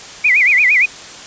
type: tone with vibrato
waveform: sine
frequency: 2217 Hz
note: C#7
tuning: in tune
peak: -8 dBFS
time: 0.24-0.86 s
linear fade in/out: 10 ms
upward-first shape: sine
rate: 8.7 Hz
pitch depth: 210 cents each way
effects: white hiss -33 dBFS RMS until 1.26 s + resampled to 16000 Hz